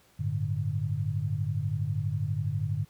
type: chord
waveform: sine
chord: G suspended second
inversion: none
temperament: just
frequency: 98 / 110.25 / 147 Hz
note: G2 / A2 / D3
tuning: 0 / +4 / +2 cents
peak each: -31 dBFS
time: 0.19-2.85 s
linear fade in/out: 10 ms
effects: pink hiss -62 dBFS RMS until 2.89 s + high-pass 60 Hz 12 dB/octave